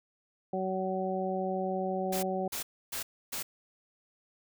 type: harmonic tone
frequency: 188.1 Hz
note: F#3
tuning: 29 cents sharp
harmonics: 1 / 2 / 3 / 4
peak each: -35 / -35 / -35 / -35 dBFS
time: 0.53-2.48 s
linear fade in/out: 5 ms
type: noise bursts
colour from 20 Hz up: white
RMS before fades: -36 dBFS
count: 4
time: 2.12-3.43 s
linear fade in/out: 10 ms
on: 110 ms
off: 290 ms
effects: none